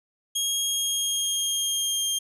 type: tone with pitch glide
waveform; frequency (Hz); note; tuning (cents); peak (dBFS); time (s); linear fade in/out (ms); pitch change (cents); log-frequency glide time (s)
20% pulse; 3270 to 3205; G#7 to G7; -28 to +38; -18; 0.35-2.19; 10; -34; 0.64-2.08
effects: none